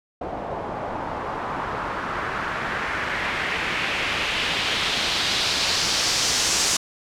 white noise with low-pass filter sweep, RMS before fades -25 dBFS, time 0.21-6.77 s, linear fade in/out 5 ms, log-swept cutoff 680 to 6700 Hz, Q 1.8, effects none

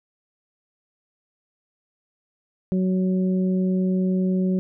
harmonic tone, 185.9 Hz, F#3, 8 cents sharp, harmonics 1 / 2 / 3, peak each -19 / -28 / -35 dBFS, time 2.72-4.59 s, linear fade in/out 0 ms, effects none

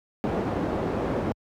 white low-pass noise, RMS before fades -27 dBFS, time 0.24-1.32 s, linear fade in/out 0 ms, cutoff 520 Hz, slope 12 dB/octave, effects high-pass 60 Hz 12 dB/octave

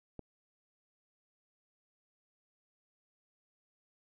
click, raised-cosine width 2 ms, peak -30 dBFS, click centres 0.193 s, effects none

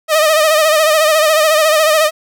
sawtooth tone with vibrato, 622.3 Hz, D#5, in tune, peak -5 dBFS, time 0.08-2.11 s, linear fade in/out 50 ms, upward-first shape sine, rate 14 Hz, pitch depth 64 cents each way, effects none

